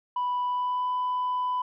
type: tone with pitch glide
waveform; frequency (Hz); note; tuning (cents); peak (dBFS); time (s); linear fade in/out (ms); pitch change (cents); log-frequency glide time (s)
sine; 987.8 to 998.1; B5 to B5; 0 to +18; -23; 0.16-1.62; 5; +18; 0.45-0.89
effects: tanh soft clip ceiling -23 dBFS